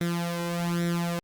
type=tone with flanger; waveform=sawtooth; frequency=171.7 Hz; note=F3; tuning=29 cents flat; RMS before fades=-28 dBFS; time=0.01-1.19 s; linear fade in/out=0 ms; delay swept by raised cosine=0.53 to 2.03 ms; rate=1.2 Hz; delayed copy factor=+0.75; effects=Opus 32 kbps